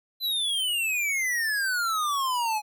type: exponential sweep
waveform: square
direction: down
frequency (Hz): 4065 to 830.6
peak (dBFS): -25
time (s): 0.2-2.62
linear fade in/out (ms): 50
effects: none